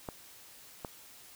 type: clicks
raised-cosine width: 1 ms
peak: -23 dBFS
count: 2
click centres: 0.088 / 0.848 s
effects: white hiss -54 dBFS RMS until 1.35 s